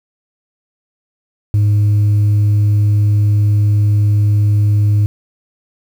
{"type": "tone", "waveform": "sine", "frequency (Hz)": 103.83, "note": "G#2", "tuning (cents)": 0, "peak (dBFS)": -6, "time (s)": [1.54, 5.06], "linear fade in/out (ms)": 0, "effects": ["tanh soft clip ceiling -8 dBFS", "7-bit"]}